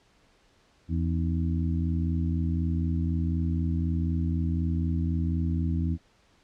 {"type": "harmonic tone with a mistuned harmonic", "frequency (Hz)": 84, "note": "E2", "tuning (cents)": 33, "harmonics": [1, 2, 3, 4], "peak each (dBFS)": [-26, -30, -33, -37], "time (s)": [0.88, 5.98], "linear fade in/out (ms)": 50, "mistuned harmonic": 4, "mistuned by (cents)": -120, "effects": ["pink hiss -63 dBFS RMS until 6.43 s", "low-pass 6000 Hz 12 dB/octave"]}